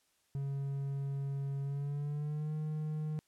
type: tone with pitch glide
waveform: triangle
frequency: 138.59 to 153.78 Hz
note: C#3 to D#3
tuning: 0 to -20 cents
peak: -32 dBFS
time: 0.35-3.19 s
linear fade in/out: 0 ms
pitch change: +180 cents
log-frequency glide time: 1.62-2.54 s
effects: white hiss -74 dBFS RMS until 3.27 s + low-pass 11000 Hz 12 dB/octave